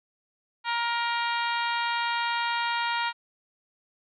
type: harmonic tone with a mistuned harmonic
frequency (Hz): 470.3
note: A#4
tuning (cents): +15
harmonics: 2 / 3 / 4 / 5 / 6 / 7 / 8 / 9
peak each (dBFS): -28 / -32 / -34 / -36 / -38 / -39 / -40 / -41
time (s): 0.64-3.13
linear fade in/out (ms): 50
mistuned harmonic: 7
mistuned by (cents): -18
effects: none